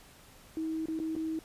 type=tone with dropouts; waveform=sine; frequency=319.4 Hz; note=D#4; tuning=45 cents sharp; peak=-31 dBFS; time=0.57-1.39 s; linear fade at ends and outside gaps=1 ms; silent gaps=0.857-0.884 / 0.991-1 / 1.153-1.163 s; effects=pink hiss -56 dBFS RMS until 1.44 s + resampled to 32000 Hz